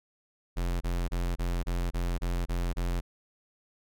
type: tone bursts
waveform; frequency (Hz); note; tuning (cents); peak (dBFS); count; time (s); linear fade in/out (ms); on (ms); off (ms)
square; 43.65; F1; 0; -28; 9; 0.56-3.01; 20; 250; 25
effects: none

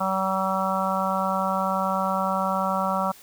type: harmonic tone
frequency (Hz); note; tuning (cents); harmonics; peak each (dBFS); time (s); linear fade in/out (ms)
190.6; G3; -48; 1 / 3 / 4 / 5 / 6 / 7; -29 / -29 / -29 / -29 / -29 / -29; 0-3.12; 10
effects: white hiss -49 dBFS RMS until 3.22 s

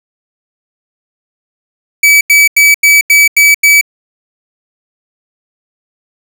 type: tone bursts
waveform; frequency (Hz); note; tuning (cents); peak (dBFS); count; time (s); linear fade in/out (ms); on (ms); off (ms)
45% pulse; 2292; D7; -43; -3; 7; 2.03-3.812; 5; 180; 87
effects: none

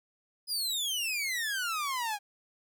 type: exponential sweep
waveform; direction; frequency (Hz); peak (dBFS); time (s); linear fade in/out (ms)
sawtooth; down; 5050 to 800; -27; 0.47-2.19; 50
effects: none

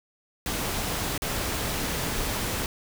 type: noise with dropouts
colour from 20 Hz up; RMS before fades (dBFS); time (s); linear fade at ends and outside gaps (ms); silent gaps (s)
pink; -29; 0.46-2.66; 1; 1.178-1.22
effects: none

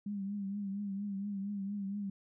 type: tone with vibrato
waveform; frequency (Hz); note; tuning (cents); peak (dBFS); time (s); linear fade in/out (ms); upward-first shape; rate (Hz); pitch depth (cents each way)
sine; 200; G3; +35; -35; 0.06-2.1; 5; triangle; 4.3; 67
effects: none

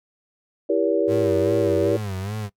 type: chord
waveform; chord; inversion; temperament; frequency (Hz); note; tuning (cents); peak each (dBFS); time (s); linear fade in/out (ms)
sine; E diminished seventh; none; just; 329.6 / 395.6 / 474.7 / 569.6; E4 / G4 / Bb4 / Db5; 0 / +16 / +31 / +47; -23; 0.69-1.97; 10
type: tone with vibrato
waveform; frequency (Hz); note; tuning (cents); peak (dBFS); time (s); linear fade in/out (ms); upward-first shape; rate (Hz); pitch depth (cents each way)
35% pulse; 100.7; G2; +47; -25; 1.07-2.5; 50; sine; 2.5; 130
effects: noise-tail reverb RT60 0.1 s tail -21 dB re dry

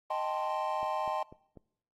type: chord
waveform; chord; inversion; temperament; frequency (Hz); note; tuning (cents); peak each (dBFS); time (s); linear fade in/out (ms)
triangle; A half-diminished seventh; second; equal; 622.3 / 784 / 880 / 1046.5; Eb5 / G5 / A5 / C6; 0 / 0 / 0 / 0; -34; 0.1-1.23; 5
type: click train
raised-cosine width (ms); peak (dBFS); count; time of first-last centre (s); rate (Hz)
2; -35; 4; 0.83-1.573; 4.04
effects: noise-tail reverb RT60 0.7 s tail -22 dB re dry + Opus 24 kbps

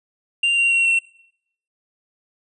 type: tone with pitch steps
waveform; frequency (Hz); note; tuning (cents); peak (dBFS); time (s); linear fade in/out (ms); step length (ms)
triangle; 2783 / 2761 / 2738 / 2716; F7 / F7 / F7 / F7; -7 / -20 / -35 / -49; -13; 0.43-0.99; 5; 140
effects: noise-tail reverb RT60 0.7 s tail -21 dB re dry + resampled to 24000 Hz

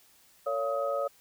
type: tone cluster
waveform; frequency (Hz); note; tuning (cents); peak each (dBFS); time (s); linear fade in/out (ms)
sine; 454.6 / 563 / 688 / 1263; A#4 / C#5 / F5 / D#6; -43 / +27 / -26 / +26; -38 / -29 / -37 / -34; 0.46-1.08; 10
effects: white hiss -61 dBFS RMS until 1.2 s

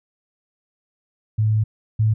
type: tone pair in turn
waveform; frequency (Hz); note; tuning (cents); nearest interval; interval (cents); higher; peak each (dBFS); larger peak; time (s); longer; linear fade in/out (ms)
sine; 108.3 / 109.18; A2 / A2; -27 / -13; unison; 14; second; -15 / -14; second; 1.38-1.64 / 1.99-2.14; first; 10
effects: none

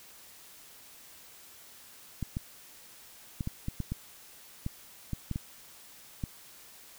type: clicks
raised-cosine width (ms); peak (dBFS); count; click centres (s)
5; -20; 12; 2.227 / 2.369 / 3.408 / 3.474 / 3.684 / 3.803 / 3.92 / 4.664 / 5.133 / 5.313 / 5.359 / 6.238
effects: white hiss -53 dBFS RMS until 6.98 s

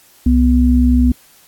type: tone pair together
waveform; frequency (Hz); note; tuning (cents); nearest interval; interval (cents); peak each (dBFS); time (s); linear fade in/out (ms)
sine; 65.52 / 246.9; C2 / B3; +3 / 0; octave + major seventh; 2297; -11; 0.26-1.12; 5
effects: white hiss -48 dBFS RMS until 1.47 s + AAC 64 kbps

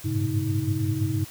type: tone cluster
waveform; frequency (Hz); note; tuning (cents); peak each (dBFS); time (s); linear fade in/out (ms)
sine; 98.1 / 104.1 / 113.2 / 136.7 / 316.6; G2 / G#2 / A2 / C#3 / D#4; +2 / +5 / +50 / -24 / +30; -29; 0.04-1.25; 20
effects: white hiss -44 dBFS RMS until 1.3 s

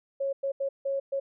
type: tone bursts at uneven times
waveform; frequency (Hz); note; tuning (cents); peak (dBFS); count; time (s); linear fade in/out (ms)
sine; 549; C#5; -17; -26; 5; 0.2-0.33 / 0.43-0.52 / 0.6-0.69 / 0.85-1 / 1.12-1.2; 10
effects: none

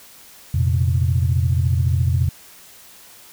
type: chord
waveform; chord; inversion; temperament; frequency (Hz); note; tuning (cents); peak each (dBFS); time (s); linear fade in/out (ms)
sine; F suspended fourth; none; equal; 87.31 / 116.54 / 130.81; F2 / Bb2 / C3; 0 / 0 / 0; -17 / -21 / -20; 0.54-2.29; 5
effects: tanh soft clip ceiling -6 dBFS + white hiss -45 dBFS RMS until 3.32 s

